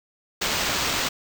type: noise with sample-and-hold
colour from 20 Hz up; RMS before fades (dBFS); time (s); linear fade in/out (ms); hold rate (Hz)
white; -25; 0.41-1.09; 10; 11025
effects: none